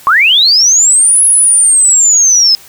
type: linear two-way sweep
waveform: sine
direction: up then down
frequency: 1038 to 10590 to 5070 Hz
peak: -4 dBFS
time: 0.07-2.55 s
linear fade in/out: 0 ms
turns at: 1.25 s
effects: white hiss -37 dBFS RMS until 2.68 s